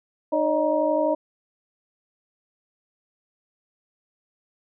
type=tone cluster; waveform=sine; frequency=304.8 / 565 / 617 / 944 Hz; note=D#4 / C#5 / D#5 / A#5; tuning=-36 / +33 / -15 / +22 cents; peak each=-26 / -25 / -22 / -28 dBFS; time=0.32-1.15 s; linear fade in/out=10 ms; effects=none